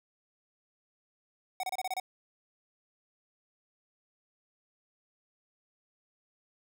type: tone bursts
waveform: square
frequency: 747 Hz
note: F#5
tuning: 16 cents sharp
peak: -32 dBFS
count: 7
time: 1.6-1.999 s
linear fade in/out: 2 ms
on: 33 ms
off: 28 ms
effects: none